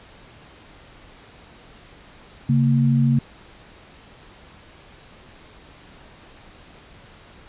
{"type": "tone pair together", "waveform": "sine", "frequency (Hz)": [137.1, 230.6], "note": ["C#3", "A#3"], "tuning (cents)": [-19, -19], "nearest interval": "major sixth", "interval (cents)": 900, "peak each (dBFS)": [-16, -19], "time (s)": [2.49, 3.19], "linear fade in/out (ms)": 5, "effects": ["pink hiss -47 dBFS RMS until 7.48 s", "resampled to 8000 Hz"]}